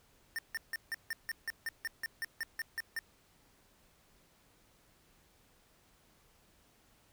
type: tone bursts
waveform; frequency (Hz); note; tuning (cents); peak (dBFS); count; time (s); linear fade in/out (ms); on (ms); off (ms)
square; 1811; A6; +49; -35; 15; 0.36-2.99; 0; 26; 160
effects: pink hiss -67 dBFS RMS until 7.12 s